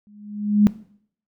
sine tone with exponential growth, 207.7 Hz, G#3, in tune, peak -8 dBFS, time 0.07-0.67 s, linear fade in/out 0 ms, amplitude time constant 130 ms, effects noise-tail reverb RT60 0.6 s tail -18 dB re dry

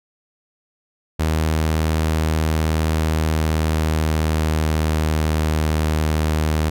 sawtooth tone with pitch glide, 78.9 to 77.68 Hz, D#2 to D#2, +25 to -2 cents, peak -13 dBFS, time 1.19-6.7 s, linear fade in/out 10 ms, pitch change -27 cents, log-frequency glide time 3.02-5.72 s, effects none

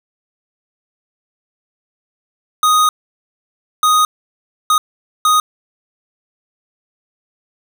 square tone bursts at uneven times, 1244.5 Hz, D#6, in tune, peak -10 dBFS, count 4, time 2.63-2.89 / 3.83-4.05 / 4.7-4.78 / 5.25-5.4 s, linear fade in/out 2 ms, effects 7-bit

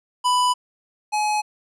square tone pair in turn, 993 / 845.2 Hz, B5 / G#5, +9 / +30 cents, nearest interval minor third, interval 279 cents, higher first, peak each -17 / -20 dBFS, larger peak first, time 0.24-0.54 / 1.12-1.42 s, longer neither, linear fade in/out 20 ms, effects resampled to 24000 Hz

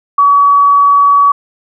sine tone, 1135 Hz, C#6, 41 cents sharp, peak -4 dBFS, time 0.18-1.32 s, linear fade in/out 5 ms, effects none

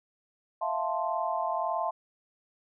sine chord, F major seventh, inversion third, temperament equal with one note detuned, 657 / 698.5 / 880 / 1046.5 Hz, E5 / F5 / A5 / C6, -6 / 0 / 0 / 0 cents, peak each -33 dBFS, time 0.61-1.91 s, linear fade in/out 10 ms, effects none

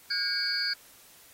sine tone cluster, 1446 / 1618 / 2243 / 4438 / 4831 Hz, F#6 / G#6 / C#7 / C#8 / D8, -40 / -46 / +20 / +1 / +48 cents, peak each -37 / -33 / -40 / -31 / -31 dBFS, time 0.1-0.74 s, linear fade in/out 10 ms, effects white hiss -55 dBFS RMS until 1.33 s + AAC 48 kbps

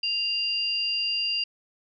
sine tone pair together, 2794 / 4778 Hz, F7 / D8, 0 / +29 cents, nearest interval major sixth, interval 929 cents, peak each -27 dBFS, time 0.03-1.44 s, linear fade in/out 5 ms, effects none

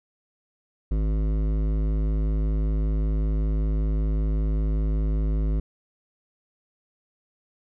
sine tone with hard clipping, 52.6 Hz, G#1, 23 cents sharp, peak -23 dBFS, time 0.91-5.6 s, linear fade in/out 5 ms, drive 14 dB, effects none

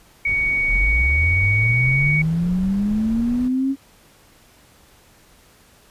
sine tone, 2240 Hz, C#7, 18 cents sharp, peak -17 dBFS, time 0.25-2.22 s, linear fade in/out 5 ms
brown noise, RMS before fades -32 dBFS, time 0.26-3.49 s, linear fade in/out 20 ms
sine linear sweep, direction up, 36.71 to 275.2 Hz, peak -17 dBFS, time 0.67-3.76 s, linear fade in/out 50 ms
effects pink hiss -52 dBFS RMS until 5.9 s + resampled to 32000 Hz

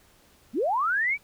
sine linear sweep, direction up, 191.2 to 2349 Hz, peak -22 dBFS, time 0.53-1.18 s, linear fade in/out 50 ms, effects pink hiss -59 dBFS RMS until 1.23 s

